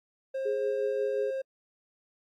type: tone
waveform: triangle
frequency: 533 Hz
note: C5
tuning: 32 cents sharp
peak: -28 dBFS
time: 0.34-1.42 s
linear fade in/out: 10 ms
type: tone with tremolo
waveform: sine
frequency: 414.7 Hz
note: G#4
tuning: 3 cents flat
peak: -27 dBFS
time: 0.45-1.31 s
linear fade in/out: 10 ms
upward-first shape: triangle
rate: 5.6 Hz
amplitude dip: 45%
effects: AAC 64 kbps